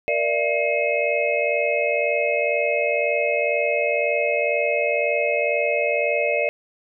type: tone cluster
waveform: sine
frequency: 468 / 591 / 673 / 2143 / 2558 Hz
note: A#4 / D5 / E5 / C7 / D#7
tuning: +7 / +11 / +36 / +41 / +47 cents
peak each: -26 / -22 / -27 / -28 / -25 dBFS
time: 0.08-6.49 s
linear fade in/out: 0 ms
effects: none